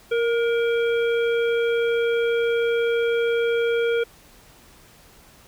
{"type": "harmonic tone with a mistuned harmonic", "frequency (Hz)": 466.2, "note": "A#4", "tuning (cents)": 0, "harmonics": [1, 3, 5, 7], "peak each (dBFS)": [-19, -29, -33, -36], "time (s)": [0.11, 4.04], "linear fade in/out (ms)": 10, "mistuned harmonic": 3, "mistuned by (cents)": 29, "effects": ["pink hiss -51 dBFS RMS until 5.47 s"]}